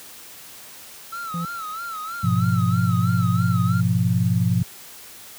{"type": "tone with vibrato", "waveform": "triangle", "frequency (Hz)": 1318.5, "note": "E6", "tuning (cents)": 0, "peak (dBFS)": -27, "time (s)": [1.12, 3.81], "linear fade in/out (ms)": 10, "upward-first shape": "sine", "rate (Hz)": 3.1, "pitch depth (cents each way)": 100}
{"type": "tone", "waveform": "triangle", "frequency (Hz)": 169.9, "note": "F3", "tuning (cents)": -47, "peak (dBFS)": -23, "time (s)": [1.34, 1.45], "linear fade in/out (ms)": 2}
{"type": "chord", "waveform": "sine", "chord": "F diminished", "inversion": "first", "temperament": "equal", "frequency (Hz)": [103.83, 123.47, 174.61], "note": ["Ab2", "Cb3", "F3"], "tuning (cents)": [0, 0, 0], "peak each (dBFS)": -21, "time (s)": [2.23, 4.63], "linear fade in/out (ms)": 10}
{"effects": ["white hiss -42 dBFS RMS until 5.38 s", "high-pass 60 Hz 12 dB/octave"]}